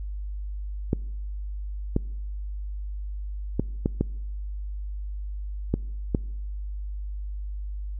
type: clicks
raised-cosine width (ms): 3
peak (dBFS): -9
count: 7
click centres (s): 0.931 / 1.964 / 3.596 / 3.859 / 4.01 / 5.74 / 6.148
effects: noise-tail reverb RT60 1.0 s tail -25 dB re dry + added 50 Hz sine -30 dBFS peak until 7.99 s